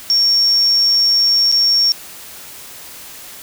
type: tone with dropouts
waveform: sine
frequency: 5510 Hz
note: F8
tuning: 24 cents flat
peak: -10 dBFS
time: 0.1-1.92 s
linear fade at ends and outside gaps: 0 ms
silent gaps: 1.516-1.524 s
effects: white hiss -35 dBFS RMS until 3.42 s